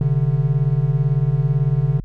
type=beating tone pair; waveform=triangle; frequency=131.2 / 149.2 Hz; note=C3 / D3; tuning=+5 / +28 cents; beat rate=18 Hz; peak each=-16 / -16 dBFS; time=0.01-2 s; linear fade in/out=2 ms; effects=added 41 Hz sine -31 dBFS peak until 2.04 s